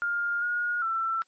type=tone with pitch steps; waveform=sine; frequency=1408 / 1436 / 1339 Hz; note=F6 / F6 / E6; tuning=+14 / +48 / +27 cents; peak=-25 dBFS; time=0.02-1.22 s; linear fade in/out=0 ms; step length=400 ms; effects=white hiss -69 dBFS RMS until 1.27 s + MP3 32 kbps